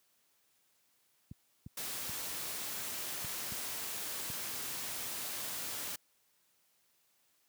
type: clicks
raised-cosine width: 5 ms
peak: -32 dBFS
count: 6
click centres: 1.314 / 1.664 / 2.095 / 3.246 / 3.522 / 4.301 s
type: noise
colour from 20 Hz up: white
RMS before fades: -40 dBFS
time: 1.77-5.96 s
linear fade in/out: 5 ms
effects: white hiss -73 dBFS RMS until 7.48 s + high-pass 80 Hz 12 dB/octave